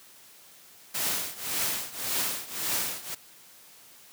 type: noise with tremolo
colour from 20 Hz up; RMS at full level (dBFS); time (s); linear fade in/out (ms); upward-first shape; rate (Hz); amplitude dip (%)
white; -27; 0.94-3.15; 10; triangle; 1.8; 90
effects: white hiss -53 dBFS RMS until 4.12 s + high-pass 100 Hz 12 dB/octave